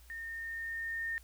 sine tone with level ramp, 1827 Hz, A#6, 35 cents flat, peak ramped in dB -40 to -33 dBFS, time 0.1-1.18 s, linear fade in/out 0 ms, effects added 60 Hz sine -55 dBFS peak until 1.23 s + white hiss -63 dBFS RMS until 1.23 s

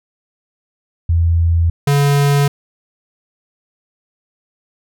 sine / square tone pair in turn, 83.9 / 142.28 Hz, E2 / C#3, +31 / +45 cents, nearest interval major sixth, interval 914 cents, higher second, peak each -10 / -11 dBFS, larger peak first, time 1.09-1.7 / 1.87-2.48 s, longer neither, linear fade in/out 5 ms, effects none

